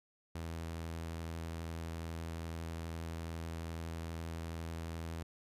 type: tone with vibrato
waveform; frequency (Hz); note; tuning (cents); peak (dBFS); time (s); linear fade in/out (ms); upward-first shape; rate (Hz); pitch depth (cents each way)
sawtooth; 82.41; E2; 0; -36; 0.35-5.23; 5; sine; 12; 14
effects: resampled to 32000 Hz